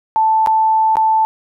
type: tone with dropouts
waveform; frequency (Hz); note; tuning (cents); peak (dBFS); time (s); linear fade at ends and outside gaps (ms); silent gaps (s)
sine; 880; A5; 0; -10; 0.16-1.25; 0; 0.462-0.472 / 0.956-0.969
effects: none